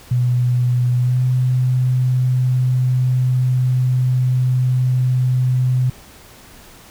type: tone with pitch glide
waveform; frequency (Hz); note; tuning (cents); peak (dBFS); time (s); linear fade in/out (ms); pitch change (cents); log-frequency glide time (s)
sine; 123.47 to 127.09; B2 to C3; 0 to -50; -13; 0.11-5.9; 5; +50; 0.97-1.23
effects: pink hiss -43 dBFS RMS until 6.9 s